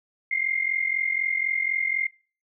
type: tone pair together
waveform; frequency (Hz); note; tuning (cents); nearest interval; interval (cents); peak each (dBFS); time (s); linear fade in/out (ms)
sine; 2093 / 2137; C7 / C7; 0 / +36; unison; 36; -25; 0.31-2.07; 5
effects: noise-tail reverb RT60 0.4 s tail -23 dB re dry